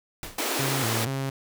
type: noise with exponential decay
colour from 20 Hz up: pink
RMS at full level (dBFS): -33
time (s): 0.23-0.54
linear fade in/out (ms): 1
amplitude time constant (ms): 67
type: high-pass noise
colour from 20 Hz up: pink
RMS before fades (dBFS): -28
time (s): 0.38-1.05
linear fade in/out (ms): 5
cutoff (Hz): 260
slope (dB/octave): 48
type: tone with vibrato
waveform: sawtooth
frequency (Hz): 123.47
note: B2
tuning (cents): 0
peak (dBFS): -23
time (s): 0.59-1.3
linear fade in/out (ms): 5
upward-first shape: square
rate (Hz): 2.1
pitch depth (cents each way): 160
effects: none